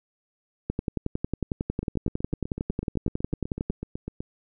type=two click trains; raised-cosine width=3 ms; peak=-13 / -19 dBFS; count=34 / 20; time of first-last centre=0.7-3.7 / 1.83-4.205 s; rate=11 / 8 Hz; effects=none